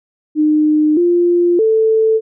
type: tone with pitch steps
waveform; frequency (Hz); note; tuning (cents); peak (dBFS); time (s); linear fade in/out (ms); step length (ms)
sine; 304.8 / 348.8 / 441.8; D#4 / F4 / A4; -36 / -2 / +7; -9; 0.35-2.21; 50; 620
effects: none